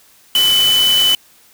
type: tone in noise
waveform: sine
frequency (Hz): 3000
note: F#7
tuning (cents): +23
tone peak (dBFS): -10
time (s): 0.35-1.15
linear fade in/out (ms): 2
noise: white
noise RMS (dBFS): -21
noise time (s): 0.35-1.15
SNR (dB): +8
effects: white hiss -49 dBFS RMS until 1.53 s